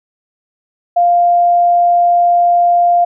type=tone; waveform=sine; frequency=698.5 Hz; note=F5; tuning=in tune; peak=-7 dBFS; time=0.96-3.05 s; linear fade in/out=10 ms; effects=none

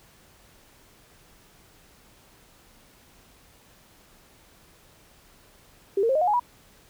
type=tone with pitch steps; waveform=sine; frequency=394.5 / 458.4 / 532.7 / 619 / 719.3 / 835.9 / 971.4 Hz; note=G4 / A#4 / C5 / D#5 / F#5 / G#5 / B5; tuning=+11 / -29 / +31 / -9 / -49 / +11 / -29 cents; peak=-19 dBFS; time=5.97-6.397 s; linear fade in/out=5 ms; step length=61 ms; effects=pink hiss -56 dBFS RMS until 6.89 s

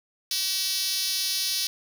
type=tone with high-pass filter; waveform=5% pulse; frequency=381.6 Hz; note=G4; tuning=47 cents flat; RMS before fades=-27 dBFS; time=0.31-1.67 s; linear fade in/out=2 ms; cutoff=5000 Hz; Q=1.7; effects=none

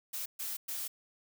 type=noise bursts at uneven times; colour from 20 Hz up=blue; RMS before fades=-38 dBFS; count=3; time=0.13-0.26 / 0.39-0.57 / 0.68-0.88 s; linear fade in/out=10 ms; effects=none

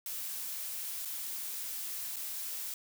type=noise with dropouts; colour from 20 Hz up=blue; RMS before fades=-39 dBFS; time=0.06-2.74 s; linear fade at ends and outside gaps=1 ms; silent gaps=1.05-1.055 / 2.16-2.166 s; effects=none

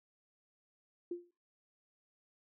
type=tone with exponential decay; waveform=sine; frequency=349.2 Hz; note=F4; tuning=in tune; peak=-33 dBFS; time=1.11-1.31 s; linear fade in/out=5 ms; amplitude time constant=43 ms; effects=noise-tail reverb RT60 0.3 s tail -19 dB re dry

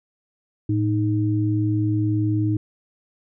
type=tone pair together; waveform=sine; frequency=110 / 311.1 Hz; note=A2 / D#4; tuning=0 / 0 cents; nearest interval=octave + tritone; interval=1800 cents; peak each=-20 / -22 dBFS; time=0.69-2.57 s; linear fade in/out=5 ms; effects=none

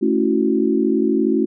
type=chord; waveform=sine; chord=F# minor seventh; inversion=first; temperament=equal; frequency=220 / 277.2 / 329.6 / 370 Hz; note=A3 / C#4 / E4 / F#4; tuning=0 / 0 / 0 / 0 cents; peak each=-20 dBFS; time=0.01-1.46 s; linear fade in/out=20 ms; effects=none

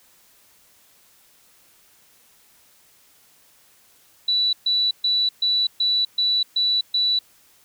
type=tone bursts; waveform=sine; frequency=3951 Hz; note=B7; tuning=in tune; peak=-17 dBFS; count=8; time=4.28-7.19 s; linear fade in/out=5 ms; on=250 ms; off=130 ms; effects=white hiss -56 dBFS RMS until 7.64 s

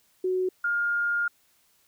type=tone pair in turn; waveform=sine; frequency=370 / 1413.6 Hz; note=F#4 / F6; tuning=0 / +21 cents; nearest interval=octave + major seventh; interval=2321 cents; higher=second; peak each=-23 dBFS; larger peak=neither; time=0.24-0.49 / 0.64-1.28 s; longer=second; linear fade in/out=5 ms; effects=white hiss -65 dBFS RMS until 1.87 s

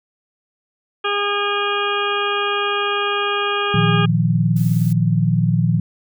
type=harmonic tone; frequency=407.4 Hz; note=G#4; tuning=33 cents flat; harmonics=1 / 2 / 3 / 4 / 6 / 7 / 8; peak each=-23 / -28 / -22 / -26 / -27 / -28 / -27 dBFS; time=1.04-4.06 s; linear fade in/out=10 ms
type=chord; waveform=sine; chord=Bb suspended fourth; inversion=none; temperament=just; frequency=116.54 / 155.39 / 174.81 Hz; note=Bb2 / Eb3 / F3; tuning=0 / -2 / +2 cents; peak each=-18 dBFS; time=3.74-5.8 s; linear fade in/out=5 ms
type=noise; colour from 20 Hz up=blue; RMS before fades=-38 dBFS; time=4.56-4.93 s; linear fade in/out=5 ms
effects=none

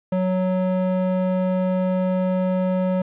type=tone with band-pass filter; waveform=square; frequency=185 Hz; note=F#3; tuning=in tune; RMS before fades=-21 dBFS; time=0.12-3.02 s; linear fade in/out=5 ms; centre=400 Hz; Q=2; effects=resampled to 8000 Hz + 9-bit

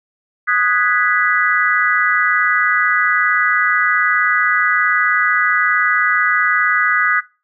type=chord; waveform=sine; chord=G# minor seventh; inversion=second; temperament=equal; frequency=1244.5 / 1480 / 1661.2 / 1975.5 Hz; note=D#6 / F#6 / G#6 / B6; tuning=0 / 0 / 0 / 0 cents; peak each=-18 dBFS; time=0.47-7.21 s; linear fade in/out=20 ms; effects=noise-tail reverb RT60 0.3 s tail -20 dB re dry

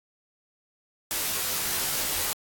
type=noise with comb filter; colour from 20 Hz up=white; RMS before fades=-28 dBFS; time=1.11-2.33 s; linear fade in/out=0 ms; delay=17 ms; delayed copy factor=-0.95; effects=AAC 64 kbps

